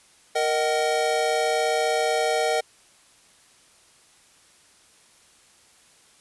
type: chord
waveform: square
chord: D# minor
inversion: second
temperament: equal with one note detuned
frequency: 466.2 / 622.3 / 757.3 Hz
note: A#4 / D#5 / F#5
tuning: 0 / 0 / +40 cents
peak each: -26 dBFS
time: 0.35-2.61 s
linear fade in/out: 10 ms
effects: white hiss -56 dBFS RMS until 6.2 s + resampled to 24000 Hz